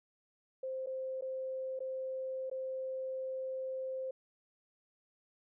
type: tone with dropouts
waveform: sine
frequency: 523.3 Hz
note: C5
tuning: in tune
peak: -36 dBFS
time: 0.63-4.11 s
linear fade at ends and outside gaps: 5 ms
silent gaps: 0.862-0.869 / 1.211-1.221 / 1.792-1.803 / 2.499-2.513 s
effects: none